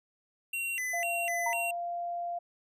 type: tone with vibrato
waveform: square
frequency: 2349 Hz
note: D7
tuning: in tune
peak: -32 dBFS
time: 0.53-1.71 s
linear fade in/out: 5 ms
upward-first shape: square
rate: 2 Hz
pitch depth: 270 cents each way
type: tone with pitch glide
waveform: sine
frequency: 689 to 694.2 Hz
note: F5 to F5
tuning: -24 to -11 cents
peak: -32 dBFS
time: 0.93-2.39 s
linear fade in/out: 10 ms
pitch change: +13 cents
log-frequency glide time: 1.34-1.92 s
type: tone with exponential decay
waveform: sine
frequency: 932.3 Hz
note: A#5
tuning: in tune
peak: -28 dBFS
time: 1.46-1.8 s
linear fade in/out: 5 ms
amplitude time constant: 72 ms
effects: none